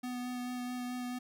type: tone with vibrato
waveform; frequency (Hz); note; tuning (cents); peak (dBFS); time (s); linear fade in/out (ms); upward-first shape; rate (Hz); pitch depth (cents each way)
square; 247.9; B3; +7; -37; 0.03-1.19; 10; sine; 4.6; 12
effects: none